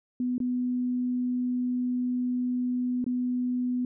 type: tone with dropouts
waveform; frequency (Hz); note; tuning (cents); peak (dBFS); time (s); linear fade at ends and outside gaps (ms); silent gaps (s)
sine; 248.6; B3; +12; -25; 0.2-3.85; 2; 0.381-0.402 / 3.043-3.064
effects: none